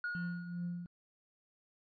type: tone with exponential decay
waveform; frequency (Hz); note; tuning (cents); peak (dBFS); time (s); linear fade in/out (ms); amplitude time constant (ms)
triangle; 1442; F#6; -45; -31; 0.04-0.87; 2; 180
type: tone with tremolo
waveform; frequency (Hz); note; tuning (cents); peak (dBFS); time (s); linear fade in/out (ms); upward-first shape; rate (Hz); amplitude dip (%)
sine; 174.61; F3; 0; -34; 0.15-0.86; 0; triangle; 2.5; 65
effects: tanh soft clip ceiling -30 dBFS + resampled to 11025 Hz